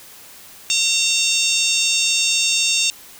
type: harmonic tone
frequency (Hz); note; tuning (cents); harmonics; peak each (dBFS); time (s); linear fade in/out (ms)
912; A#5; -38; 3 / 4 / 5 / 6 / 7 / 8 / 9; -21 / -21 / -27 / -24 / -24 / -25 / -26; 0.7-2.9; 0
effects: white hiss -42 dBFS RMS until 3.19 s